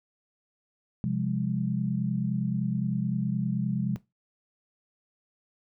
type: chord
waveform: sine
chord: F minor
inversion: second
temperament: equal with one note detuned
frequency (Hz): 130.81 / 174.61 / 204.3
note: C3 / F3 / Ab3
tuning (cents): 0 / 0 / -28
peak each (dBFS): -30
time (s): 1.04-3.96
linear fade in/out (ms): 0
effects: noise-tail reverb RT60 0.2 s tail -17 dB re dry